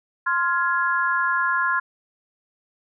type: chord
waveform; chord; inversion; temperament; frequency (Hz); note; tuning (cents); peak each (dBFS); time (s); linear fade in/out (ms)
sine; F minor; second; just; 1047.7 / 1396.9 / 1676.3; C6 / F6 / Ab6; +2 / 0 / +16; -23 / -23 / -24; 0.26-1.8; 10
effects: none